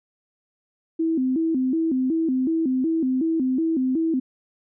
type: tone with vibrato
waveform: sine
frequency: 290 Hz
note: D4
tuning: 22 cents flat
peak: -19 dBFS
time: 0.99-4.2 s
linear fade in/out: 10 ms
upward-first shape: square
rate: 2.7 Hz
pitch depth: 200 cents each way
effects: none